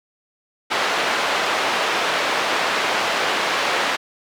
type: band-pass noise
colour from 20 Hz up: pink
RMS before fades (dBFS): -21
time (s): 0.7-3.97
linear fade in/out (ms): 20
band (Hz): 570 to 3500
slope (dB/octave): 12
effects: none